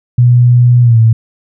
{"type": "tone with pitch glide", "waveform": "sine", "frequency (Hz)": [122.2, 112.71], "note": ["B2", "A2"], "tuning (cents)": [-18, 42], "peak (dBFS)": -3, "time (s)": [0.18, 1.13], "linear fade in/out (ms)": 5, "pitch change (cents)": -140, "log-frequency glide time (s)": [0.82, 0.99], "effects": []}